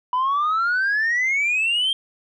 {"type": "exponential sweep", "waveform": "sine", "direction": "up", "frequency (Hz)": [987, 3208], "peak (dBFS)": -16, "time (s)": [0.13, 1.93], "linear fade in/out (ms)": 2, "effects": ["tanh soft clip ceiling -16 dBFS"]}